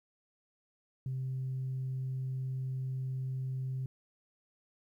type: tone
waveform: sine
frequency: 130.8 Hz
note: C3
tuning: in tune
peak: -32 dBFS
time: 1.06-3.86 s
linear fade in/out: 2 ms
effects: tanh soft clip ceiling -30 dBFS + 12-bit